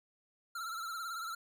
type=tone with vibrato; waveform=square; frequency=1350 Hz; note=E6; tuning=41 cents sharp; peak=-39 dBFS; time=0.55-1.35 s; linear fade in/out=5 ms; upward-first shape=triangle; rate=18 Hz; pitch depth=87 cents each way; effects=none